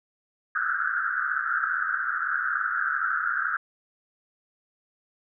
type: band-pass noise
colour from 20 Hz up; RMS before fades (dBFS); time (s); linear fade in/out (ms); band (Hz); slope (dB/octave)
white; -27; 0.55-3.57; 2; 1300 to 1600; 96
effects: none